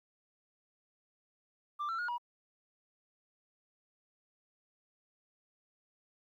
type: tone with pitch steps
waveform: sine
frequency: 1181 / 1343 / 1438 / 962 Hz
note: D6 / E6 / F#6 / B5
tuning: +9 / +32 / -50 / -46 cents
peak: -31 dBFS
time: 1.79-2.182 s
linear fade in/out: 20 ms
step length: 98 ms
effects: tanh soft clip ceiling -33 dBFS + 12-bit